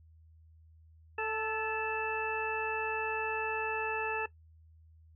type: harmonic tone with a mistuned harmonic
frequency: 440 Hz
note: A4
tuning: in tune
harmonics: 1 / 2 / 3 / 4 / 6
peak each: -36 / -37 / -41 / -38 / -38 dBFS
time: 1.18-4.26 s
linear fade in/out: 5 ms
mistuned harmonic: 4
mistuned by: -24 cents
effects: noise-tail reverb RT60 0.1 s tail -17 dB re dry + added 80 Hz sine -56 dBFS peak until 5.15 s